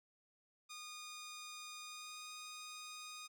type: tone with pitch glide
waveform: 10% pulse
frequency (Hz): 1226 to 1236.7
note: D#6 to D#6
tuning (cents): -26 to -11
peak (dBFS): -40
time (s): 0.69-3.28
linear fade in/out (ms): 20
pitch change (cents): +15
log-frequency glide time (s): 1.81-2.29
effects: none